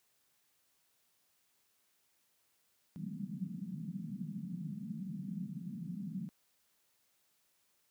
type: band-pass noise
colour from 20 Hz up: white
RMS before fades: -42 dBFS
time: 2.96-6.29 s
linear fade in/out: 0 ms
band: 160 to 210 Hz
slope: 48 dB/octave
effects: white hiss -75 dBFS RMS until 7.9 s + high-pass 60 Hz 12 dB/octave